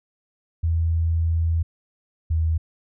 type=tone pair in turn; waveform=sine; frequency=82.41 / 80.53 Hz; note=E2 / E2; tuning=0 / -40 cents; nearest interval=unison; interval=40 cents; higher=first; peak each=-18 / -18 dBFS; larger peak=neither; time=0.63-1.63 / 2.3-2.58 s; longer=first; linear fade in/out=10 ms; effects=none